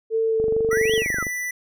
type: tone with vibrato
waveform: sine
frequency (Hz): 445.8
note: A4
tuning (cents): +23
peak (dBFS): -18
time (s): 0.1-1.04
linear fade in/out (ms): 50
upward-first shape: sine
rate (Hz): 2.2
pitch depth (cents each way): 11
type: click train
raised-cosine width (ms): 2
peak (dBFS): -18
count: 22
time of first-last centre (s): 0.4-1.268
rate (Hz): 24.2
type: exponential two-way sweep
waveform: sine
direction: up then down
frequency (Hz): 1219 to 3451 to 1219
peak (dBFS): -25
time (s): 0.7-1.24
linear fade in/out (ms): 20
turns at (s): 0.94
type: tone with pitch glide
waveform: square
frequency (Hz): 1949 to 1978.5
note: B6 to B6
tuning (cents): -23 to +3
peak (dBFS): -26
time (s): 0.71-1.51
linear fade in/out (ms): 5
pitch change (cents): +26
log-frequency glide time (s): 1.03-1.23
effects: none